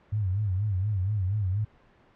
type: tone with vibrato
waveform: sine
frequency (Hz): 99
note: G2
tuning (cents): +18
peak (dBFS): -24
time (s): 0.12-1.65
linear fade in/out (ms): 10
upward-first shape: sine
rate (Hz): 4.2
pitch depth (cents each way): 150
effects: pink hiss -59 dBFS RMS until 2.15 s + low-pass 2000 Hz 12 dB/octave